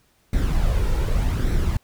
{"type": "noise with flanger", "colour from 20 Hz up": "brown", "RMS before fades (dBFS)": -20, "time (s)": [0.33, 1.77], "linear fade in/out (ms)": 2, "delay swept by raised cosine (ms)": [0.51, 2.21], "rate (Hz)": 0.85, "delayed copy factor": 0.5, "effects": ["pink hiss -62 dBFS RMS until 1.83 s"]}